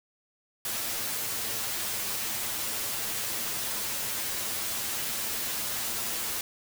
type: noise with comb filter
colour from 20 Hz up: white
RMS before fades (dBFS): -32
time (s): 0.65-6.41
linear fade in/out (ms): 2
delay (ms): 8.9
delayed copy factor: +0.65
effects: none